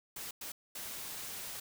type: noise bursts at uneven times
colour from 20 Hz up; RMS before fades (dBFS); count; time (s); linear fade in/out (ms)
white; -43; 3; 0.16-0.31 / 0.41-0.52 / 0.75-1.6; 5
effects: none